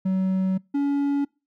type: tone pair in turn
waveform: triangle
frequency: 188.7 / 282.7 Hz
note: F#3 / C#4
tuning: +34 / +34 cents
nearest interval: perfect fifth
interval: 700 cents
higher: second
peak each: -18 dBFS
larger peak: neither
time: 0.05-0.58 / 0.74-1.25 s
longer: first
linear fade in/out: 10 ms
effects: noise-tail reverb RT60 0.3 s tail -26 dB re dry